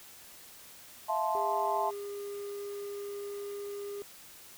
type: chord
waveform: sine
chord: F major seventh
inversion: third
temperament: just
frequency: 654.8 / 698.5 / 873.1 / 1047.7 Hz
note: E5 / F5 / A5 / C6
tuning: -12 / 0 / -14 / +2 cents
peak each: -34 / -37 / -31 / -34 dBFS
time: 1.08-1.91 s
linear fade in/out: 20 ms
type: tone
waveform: triangle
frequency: 405.2 Hz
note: G#4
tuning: 43 cents flat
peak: -35 dBFS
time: 1.35-4.02 s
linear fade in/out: 0 ms
effects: white hiss -52 dBFS RMS until 4.57 s